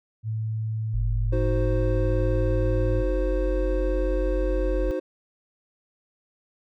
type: tone with pitch glide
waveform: sine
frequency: 110 to 105.82 Hz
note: A2 to G#2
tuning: 0 to +33 cents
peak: -25 dBFS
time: 0.23-3.04 s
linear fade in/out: 50 ms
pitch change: -67 cents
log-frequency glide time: 1.72-2.53 s
type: tone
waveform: sine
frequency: 46.25 Hz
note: F#1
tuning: in tune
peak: -23 dBFS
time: 0.94-4.91 s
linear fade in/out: 0 ms
type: chord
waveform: triangle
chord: C diminished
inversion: first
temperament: equal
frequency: 311.1 / 370 / 523.3 Hz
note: Eb4 / Gb4 / C5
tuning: 0 / 0 / 0 cents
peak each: -29 / -28 / -26 dBFS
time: 1.32-5 s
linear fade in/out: 10 ms
effects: none